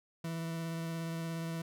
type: tone with vibrato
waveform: 40% pulse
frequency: 164.81 Hz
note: E3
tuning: in tune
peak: -35 dBFS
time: 0.24-1.62 s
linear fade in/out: 5 ms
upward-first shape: sine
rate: 17 Hz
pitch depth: 13 cents each way
effects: none